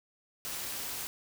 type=noise with amplitude modulation; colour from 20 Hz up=white; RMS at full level=-35 dBFS; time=0.45-1.07 s; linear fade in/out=0 ms; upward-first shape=sine; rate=256 Hz; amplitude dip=65%; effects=none

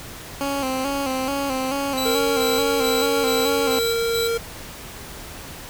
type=tone with vibrato; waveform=15% pulse; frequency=270 Hz; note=C#4; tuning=45 cents flat; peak=-16 dBFS; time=0.41-3.79 s; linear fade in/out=0 ms; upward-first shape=square; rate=2.3 Hz; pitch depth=55 cents each way
type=tone with tremolo; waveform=sawtooth; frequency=3951 Hz; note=B7; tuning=in tune; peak=-22 dBFS; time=1.97-4.28 s; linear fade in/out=10 ms; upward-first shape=square; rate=2.3 Hz; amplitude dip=55%
type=tone; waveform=square; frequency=462 Hz; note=A#4; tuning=16 cents flat; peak=-21 dBFS; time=2.05-4.38 s; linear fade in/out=10 ms
effects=pink hiss -37 dBFS RMS until 5.69 s

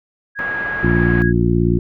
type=tone; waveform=sine; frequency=1650 Hz; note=G#6; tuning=12 cents flat; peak=-20 dBFS; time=0.35-1.33 s; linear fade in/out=50 ms
type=low-pass noise; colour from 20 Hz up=white; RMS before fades=-29 dBFS; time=0.39-1.22 s; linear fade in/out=0 ms; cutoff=1800 Hz; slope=24 dB/octave
type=harmonic tone; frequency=58.4 Hz; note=A#1; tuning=4 cents sharp; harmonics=1 / 2 / 3 / 4 / 5 / 6; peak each=-20 / -18 / -18 / -22 / -23 / -19 dBFS; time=0.83-1.79 s; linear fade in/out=5 ms
effects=none

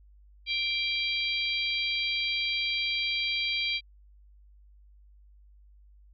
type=harmonic tone with a mistuned harmonic; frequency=784 Hz; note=G5; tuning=in tune; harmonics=3 / 4 / 5 / 6; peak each=-30 / -32 / -34 / -36 dBFS; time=0.46-3.81 s; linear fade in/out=50 ms; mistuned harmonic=4; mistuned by=+50 cents; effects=added 50 Hz sine -53 dBFS peak until 6.13 s

